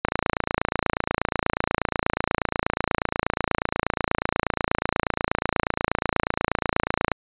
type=click train; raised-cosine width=0.5 ms; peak=-5 dBFS; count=201; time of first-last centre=0.05-7.117 s; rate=28.3 Hz; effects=resampled to 8000 Hz